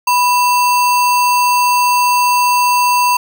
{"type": "tone with sample-and-hold", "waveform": "sine", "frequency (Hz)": 985, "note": "B5", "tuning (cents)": -5, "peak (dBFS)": -9, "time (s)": [0.07, 3.17], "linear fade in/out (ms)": 5, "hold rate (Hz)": 3675, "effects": []}